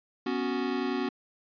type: chord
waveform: square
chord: B suspended second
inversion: none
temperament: equal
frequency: 246.9 / 277.2 / 370 Hz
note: B3 / C#4 / F#4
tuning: 0 / 0 / 0 cents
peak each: -33 dBFS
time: 0.26-1.09 s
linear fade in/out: 5 ms
effects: resampled to 11025 Hz